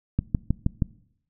click train, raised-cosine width 5 ms, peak -9 dBFS, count 5, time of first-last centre 0.19-0.822 s, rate 6.33 Hz, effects noise-tail reverb RT60 0.7 s tail -21 dB re dry

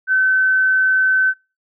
sine tone, 1527 Hz, G6, 46 cents flat, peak -12 dBFS, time 0.07-1.34 s, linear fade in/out 50 ms, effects noise-tail reverb RT60 0.3 s tail -24 dB re dry

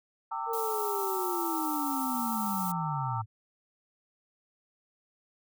sine chord, E half-diminished seventh, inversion first, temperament equal with one note detuned, 784 / 908.9 / 1174.7 / 1318.5 Hz, G5 / Bb5 / D6 / E6, 0 / -44 / 0 / 0 cents, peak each -40 / -34 / -39 / -38 dBFS, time 0.31-3.22 s, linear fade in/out 10 ms
sine linear sweep, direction down, 466.2 to 104.4 Hz, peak -32 dBFS, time 0.46-3.26 s, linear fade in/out 50 ms
violet noise, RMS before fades -38 dBFS, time 0.53-2.72 s, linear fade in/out 5 ms
effects none

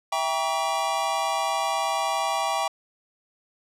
square chord, E diminished seventh, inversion none, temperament just, 659.3 / 791.1 / 949.3 / 1139.2 Hz, E5 / G5 / Bb5 / Db6, 0 / +16 / +31 / +47 cents, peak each -31 / -28 / -31 / -30 dBFS, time 0.12-2.68 s, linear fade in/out 5 ms, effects low-pass 10000 Hz 12 dB/octave

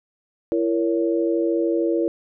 sine chord, A# diminished, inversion second, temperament just, 335.6 / 466.2 / 559.4 Hz, E4 / A#4 / C#5, +31 / 0 / +16 cents, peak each -20 / -24 / -26 dBFS, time 0.52-2.08 s, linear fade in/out 0 ms, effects none

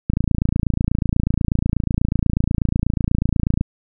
click train, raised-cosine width 5 ms, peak -5 dBFS, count 100, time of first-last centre 0.1-3.611 s, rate 28.2 Hz, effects none

